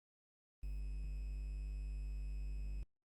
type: tone with quantisation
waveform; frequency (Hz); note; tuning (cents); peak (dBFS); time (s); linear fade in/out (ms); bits
triangle; 49.75; G1; +26; -38; 0.63-2.83; 0; 11
effects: Opus 24 kbps